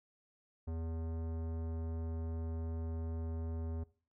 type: tone with tanh clipping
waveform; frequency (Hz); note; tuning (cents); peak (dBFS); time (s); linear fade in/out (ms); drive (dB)
sine; 81.7; E2; -15; -39; 0.67-3.84; 10; 18
effects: noise-tail reverb RT60 0.4 s tail -20 dB re dry